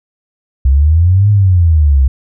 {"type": "exponential two-way sweep", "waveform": "sine", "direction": "up then down", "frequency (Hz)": [64.2, 105.4, 64.2], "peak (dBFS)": -5, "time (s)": [0.65, 2.08], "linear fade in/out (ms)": 5, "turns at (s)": 1.3, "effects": []}